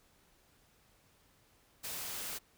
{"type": "noise", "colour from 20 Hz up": "white", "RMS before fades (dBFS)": -41, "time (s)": [1.83, 2.39], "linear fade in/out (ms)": 20, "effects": ["pink hiss -68 dBFS RMS until 2.57 s"]}